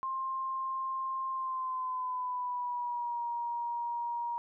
sine tone with pitch glide, 1057 to 947.1 Hz, C6 to A#5, +17 to +27 cents, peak -32 dBFS, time 0.03-4.38 s, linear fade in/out 0 ms, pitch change -190 cents, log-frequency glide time 1.3-3.22 s, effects none

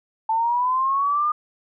sine linear sweep, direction up, 880 to 1219 Hz, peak -18 dBFS, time 0.29-1.32 s, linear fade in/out 5 ms, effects none

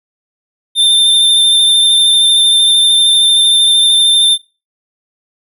square tone with vibrato, 3583 Hz, A7, 31 cents sharp, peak -7 dBFS, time 0.75-4.38 s, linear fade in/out 50 ms, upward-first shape sine, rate 13 Hz, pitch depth 17 cents each way, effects noise-tail reverb RT60 0.3 s tail -22 dB re dry

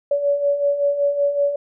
sine beating tone pair, 566 / 571.3 Hz, C#5 / D5, +36 / -48 cents, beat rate 5.3 Hz, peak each -24 / -17 dBFS, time 0.11-1.56 s, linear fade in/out 5 ms, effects none

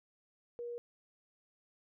sine tone, 476.9 Hz, A#4, 39 cents sharp, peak -39 dBFS, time 0.59-0.78 s, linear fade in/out 0 ms, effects none

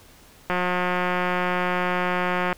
click train, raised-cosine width 0.5 ms, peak -9 dBFS, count 366, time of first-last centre 0.5-2.528 s, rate 180 Hz, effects pink hiss -51 dBFS RMS until 2.57 s

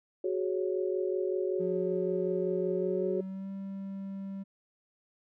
sine chord, F# suspended second, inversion none, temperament equal, 370 / 415.3 / 554.4 Hz, F#4 / G#4 / C#5, 0 / 0 / 0 cents, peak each -30 / -34 / -36 dBFS, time 0.24-3.21 s, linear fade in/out 5 ms
triangle tone with pitch glide, 178.8 to 194.98 Hz, F3 to G3, +41 to -9 cents, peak -34 dBFS, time 1.59-4.44 s, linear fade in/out 20 ms, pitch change +150 cents, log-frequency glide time 2.72-3.5 s
effects none

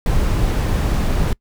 brown noise, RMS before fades -17 dBFS, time 0.06-1.33 s, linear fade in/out 2 ms, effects noise-tail reverb RT60 0.1 s tail -25 dB re dry

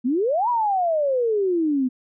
sine exponential two-way sweep, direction up then down, 230 to 994 to 247.6 Hz, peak -18 dBFS, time 0.04-1.89 s, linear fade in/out 20 ms, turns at 0.49 s, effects none

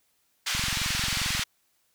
white band-pass noise, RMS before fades -29 dBFS, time 0.46-1.44 s, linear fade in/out 10 ms, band 1300 to 4900 Hz, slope 12 dB/octave
click train, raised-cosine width 5 ms, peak -22 dBFS, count 20, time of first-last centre 0.55-1.394 s, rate 22.5 Hz
effects white hiss -70 dBFS RMS until 1.94 s

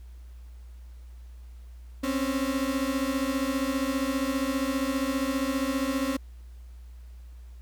35% pulse beating tone pair, 261.6 / 276.6 Hz, C4 / C#4, 0 / -4 cents, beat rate 15 Hz, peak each -27 dBFS, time 2.03-6.17 s, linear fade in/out 10 ms, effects added 60 Hz sine -42 dBFS peak until 7.61 s + pink hiss -64 dBFS RMS until 7.61 s

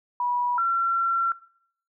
sine tone pair in turn, 975 / 1360.4 Hz, B5 / F6, -23 / -46 cents, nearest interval tritone, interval 577 cents, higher second, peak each -23 / -20 dBFS, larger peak second, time 0.2-0.58 / 0.58-1.32 s, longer second, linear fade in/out 2 ms, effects noise-tail reverb RT60 0.6 s tail -20 dB re dry

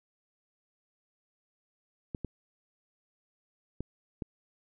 clicks, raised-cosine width 3 ms, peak -22 dBFS, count 4, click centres 2.148 / 2.247 / 3.806 / 4.222 s, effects none

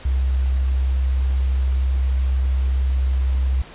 sine tone, 65.41 Hz, C2, in tune, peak -16 dBFS, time 0.05-3.62 s, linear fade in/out 5 ms, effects pink hiss -41 dBFS RMS until 3.74 s + resampled to 8000 Hz

